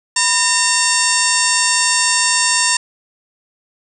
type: harmonic tone with a mistuned harmonic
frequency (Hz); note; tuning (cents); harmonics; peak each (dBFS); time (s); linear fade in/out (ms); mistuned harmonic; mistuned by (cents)
911; A#5; -40; 1 / 2 / 3 / 4 / 5 / 6 / 7 / 8 / 9 / 10; -21 / -20 / -23 / -26 / -23 / -20 / -26 / -20 / -20 / -26; 0.16-2.77; 5; 1; +140
effects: none